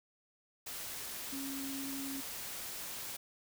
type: tone in noise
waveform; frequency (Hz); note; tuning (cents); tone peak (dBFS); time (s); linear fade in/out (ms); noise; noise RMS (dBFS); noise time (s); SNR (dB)
sine; 273.1; C#4; -26; -40; 1.32-2.21; 10; white; -43; 0.66-3.17; 0
effects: none